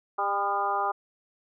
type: harmonic tone with a mistuned harmonic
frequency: 200 Hz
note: G3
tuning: 35 cents sharp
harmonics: 2 / 3 / 4 / 5 / 6 / 7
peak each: -36 / -37 / -28 / -32 / -29 / -38 dBFS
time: 0.18-0.92 s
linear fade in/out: 10 ms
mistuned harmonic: 6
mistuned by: +30 cents
effects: none